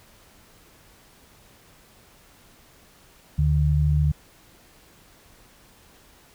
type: tone pair together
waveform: sine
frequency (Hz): 74.7 / 148.5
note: D2 / D3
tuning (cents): +30 / +20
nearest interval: octave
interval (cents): 1190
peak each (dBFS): -20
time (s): 3.38-4.12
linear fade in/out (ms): 10
effects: pink hiss -54 dBFS RMS until 6.34 s